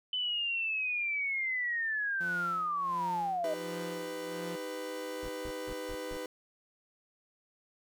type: linear sweep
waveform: sine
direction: down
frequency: 3030 to 605 Hz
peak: -30 dBFS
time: 0.13-3.54 s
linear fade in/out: 2 ms
type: tone with tremolo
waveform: sawtooth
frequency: 174.61 Hz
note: F3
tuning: in tune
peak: -36 dBFS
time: 2.2-4.56 s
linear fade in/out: 10 ms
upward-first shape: sine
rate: 1.4 Hz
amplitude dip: 85%
type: chord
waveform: 40% pulse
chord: Eb augmented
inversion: none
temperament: equal with one note detuned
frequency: 311.1 / 392 / 498.2 Hz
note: Eb4 / G4 / B4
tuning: 0 / 0 / +15 cents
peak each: -43 / -44 / -38 dBFS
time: 3.44-6.26 s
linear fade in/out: 2 ms
type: noise bursts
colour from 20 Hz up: brown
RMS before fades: -44 dBFS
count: 5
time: 5.23-6.17 s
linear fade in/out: 2 ms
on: 60 ms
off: 160 ms
effects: none